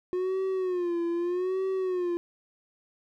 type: tone with vibrato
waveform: triangle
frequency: 360 Hz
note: F#4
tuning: 47 cents flat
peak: -24 dBFS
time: 0.13-2.17 s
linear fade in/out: 0 ms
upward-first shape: sine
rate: 0.81 Hz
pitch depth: 100 cents each way
effects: none